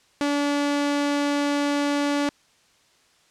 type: tone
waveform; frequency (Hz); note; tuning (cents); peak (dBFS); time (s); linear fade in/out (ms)
sawtooth; 287.7; D4; -36; -17; 0.21-2.29; 0
effects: white hiss -60 dBFS RMS until 3.3 s + low-pass 7000 Hz 12 dB/octave